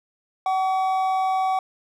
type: tone pair together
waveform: triangle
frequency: 757 / 1134.2 Hz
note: F#5 / C#6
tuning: +39 / +39 cents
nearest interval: perfect fifth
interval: 700 cents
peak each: -18 / -27 dBFS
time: 0.46-1.59 s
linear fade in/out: 2 ms
effects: none